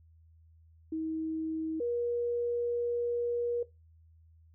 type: tone pair in turn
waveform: sine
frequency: 318.8 / 477.7 Hz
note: D#4 / A#4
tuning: +42 / +42 cents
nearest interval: perfect fifth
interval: 700 cents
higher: second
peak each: -31 / -29 dBFS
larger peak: second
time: 0.92-1.8 / 1.8-3.63 s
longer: second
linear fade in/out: 5 ms
effects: noise-tail reverb RT60 0.2 s tail -17 dB re dry + added 81 Hz sine -57 dBFS peak until 4.54 s